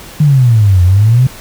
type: exponential two-way sweep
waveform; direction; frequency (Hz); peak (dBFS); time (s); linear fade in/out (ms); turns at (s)
sine; down then up; 155.56 to 87.31 to 133.2; -4; 0.2-1.27; 5; 0.83
effects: pink hiss -32 dBFS RMS until 1.4 s